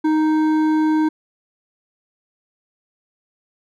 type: tone with hard clipping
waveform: sine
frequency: 311.1 Hz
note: D#4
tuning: in tune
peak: -16 dBFS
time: 0.04-1.09 s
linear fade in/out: 10 ms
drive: 9 dB
effects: none